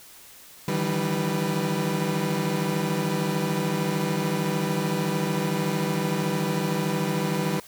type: tone cluster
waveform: 30% pulse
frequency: 152.7 / 166.1 / 194.4 / 493.8 Hz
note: D#3 / E3 / G3 / B4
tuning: -32 / +13 / -14 / 0 cents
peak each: -26 / -28 / -25 / -29 dBFS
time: 0.68-7.6 s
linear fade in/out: 2 ms
effects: white hiss -48 dBFS RMS until 7.67 s

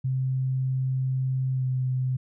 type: tone with pitch glide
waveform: sine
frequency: 130.81 to 128.79 Hz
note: C3 to C3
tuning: 0 to -27 cents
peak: -23 dBFS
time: 0.04-2.17 s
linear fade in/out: 10 ms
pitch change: -27 cents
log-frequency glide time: 1.53-1.67 s
effects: none

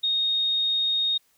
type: tone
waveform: sine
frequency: 3717 Hz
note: A#7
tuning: 6 cents flat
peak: -21 dBFS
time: 0.03-1.18 s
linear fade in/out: 10 ms
effects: white hiss -65 dBFS RMS until 1.37 s

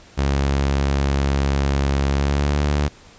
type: tone with pitch glide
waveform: sawtooth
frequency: 69.3 to 72.75 Hz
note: C#2 to D2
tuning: 0 to -16 cents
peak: -13 dBFS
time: 0.17-2.89 s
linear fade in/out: 20 ms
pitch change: +84 cents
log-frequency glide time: 2.11-2.59 s
effects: pink hiss -47 dBFS RMS until 3.18 s + resampled to 16000 Hz

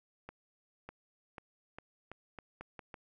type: accelerating click train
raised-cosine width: 0.5 ms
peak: -30 dBFS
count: 9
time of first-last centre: 0.29-2.942 s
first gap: 600 ms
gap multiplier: 0.82
effects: none

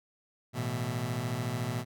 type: chord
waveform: sawtooth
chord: A suspended second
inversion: none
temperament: just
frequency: 110 / 123.75 / 165 Hz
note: A2 / B2 / E3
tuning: 0 / +4 / +2 cents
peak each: -32 / -29 / -35 dBFS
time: 0.53-1.85 s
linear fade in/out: 50 ms
effects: none

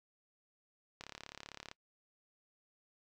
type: click train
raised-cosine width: 0.2 ms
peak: -28 dBFS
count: 26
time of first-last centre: 1.01-1.714 s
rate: 35.5 Hz
effects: noise-tail reverb RT60 0.1 s tail -24 dB re dry

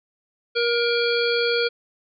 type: harmonic tone with a mistuned harmonic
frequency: 473 Hz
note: A#4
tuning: 25 cents sharp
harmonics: 1 / 3 / 5 / 7 / 9 / 10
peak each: -21 / -26 / -28 / -29 / -31 / -31 dBFS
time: 0.55-1.69 s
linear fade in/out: 20 ms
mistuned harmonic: 10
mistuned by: -48 cents
effects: none

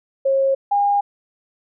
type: tone pair in turn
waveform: sine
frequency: 541 / 810.6 Hz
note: C#5 / G#5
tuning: -42 / -42 cents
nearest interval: perfect fifth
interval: 700 cents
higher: second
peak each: -14 / -14 dBFS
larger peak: neither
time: 0.25-0.55 / 0.71-1.01 s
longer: neither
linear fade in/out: 10 ms
effects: none

